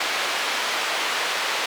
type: band-pass noise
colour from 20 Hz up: white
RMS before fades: -25 dBFS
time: 0-1.66 s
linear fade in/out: 5 ms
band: 510 to 3100 Hz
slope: 12 dB/octave
effects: none